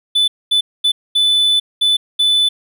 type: tone bursts at uneven times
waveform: triangle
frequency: 3496 Hz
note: A7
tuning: 12 cents flat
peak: -9 dBFS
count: 6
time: 0.15-0.28 / 0.51-0.61 / 0.84-0.92 / 1.15-1.6 / 1.81-1.97 / 2.19-2.49 s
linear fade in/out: 10 ms
effects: none